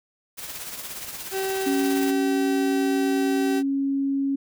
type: noise with tremolo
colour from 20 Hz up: white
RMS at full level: -33 dBFS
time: 0.37-2.12 s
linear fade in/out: 20 ms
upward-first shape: triangle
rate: 17 Hz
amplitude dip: 55%
type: tone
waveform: 35% pulse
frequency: 384.6 Hz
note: G4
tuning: 33 cents flat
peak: -23 dBFS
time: 1.31-3.63 s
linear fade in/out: 50 ms
type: tone with pitch glide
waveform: sine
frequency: 277.2 to 275.1 Hz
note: C#4 to C#4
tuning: 0 to -13 cents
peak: -21 dBFS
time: 1.66-4.36 s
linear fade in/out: 10 ms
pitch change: -13 cents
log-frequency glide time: 1.92-3.44 s
effects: none